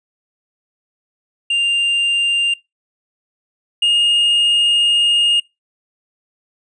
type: tone pair in turn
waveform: triangle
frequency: 2794 / 2843 Hz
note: F7 / F7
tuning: 0 / +30 cents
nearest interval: unison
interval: 30 cents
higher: second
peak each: -12 / -10 dBFS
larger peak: second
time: 1.5-2.54 / 3.82-5.4 s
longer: second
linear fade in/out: 5 ms
effects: noise-tail reverb RT60 0.2 s tail -22 dB re dry + resampled to 22050 Hz